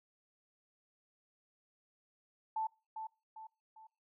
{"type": "tone with echo", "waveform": "sine", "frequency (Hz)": 880, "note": "A5", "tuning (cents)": 0, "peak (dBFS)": -33, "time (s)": [2.56, 2.67], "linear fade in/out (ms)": 5, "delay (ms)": 400, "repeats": 3, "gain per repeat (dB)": -7, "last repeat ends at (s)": 3.87, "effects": ["noise-tail reverb RT60 0.3 s tail -24 dB re dry"]}